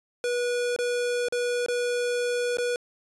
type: tone with dropouts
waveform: square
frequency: 486.3 Hz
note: B4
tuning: 27 cents flat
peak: -25 dBFS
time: 0.24-2.76 s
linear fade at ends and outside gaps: 1 ms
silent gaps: 0.763-0.788 / 1.285-1.324 / 1.662-1.684 / 2.571-2.584 s
effects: resampled to 24000 Hz